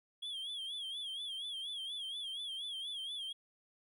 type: tone with vibrato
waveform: triangle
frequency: 3300 Hz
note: G#7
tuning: 12 cents flat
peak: -38 dBFS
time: 0.22-3.33 s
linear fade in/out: 10 ms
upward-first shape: sine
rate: 4.2 Hz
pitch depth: 100 cents each way
effects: none